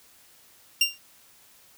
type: tone with exponential decay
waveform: 25% pulse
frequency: 2782 Hz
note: F7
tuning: 7 cents flat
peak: -11 dBFS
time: 0.81-0.98 s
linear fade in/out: 5 ms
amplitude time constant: 36 ms
effects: white hiss -56 dBFS RMS until 1.77 s